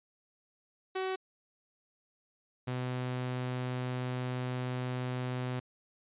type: tone pair in turn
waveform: sawtooth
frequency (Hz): 377.1 / 126.15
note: F#4 / B2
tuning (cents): +33 / +37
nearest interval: octave + perfect fifth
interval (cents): 1896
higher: first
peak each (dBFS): -28 / -29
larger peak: first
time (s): 0.95-1.16 / 2.67-5.6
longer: second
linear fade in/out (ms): 10
effects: resampled to 8000 Hz